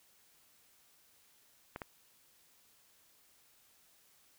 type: clicks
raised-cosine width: 0.5 ms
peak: -26 dBFS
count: 2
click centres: 1.761 / 1.818 s
effects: white hiss -67 dBFS RMS until 4.38 s